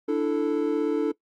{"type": "chord", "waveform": "triangle", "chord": "D suspended second", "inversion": "none", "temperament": "just", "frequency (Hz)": [293.7, 330.4, 440.5], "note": ["D4", "E4", "A4"], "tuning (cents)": [0, 4, 2], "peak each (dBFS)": [-24, -26, -23], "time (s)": [0.08, 1.12], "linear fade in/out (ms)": 10, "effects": ["noise-tail reverb RT60 0.1 s tail -20 dB re dry", "Opus 48 kbps"]}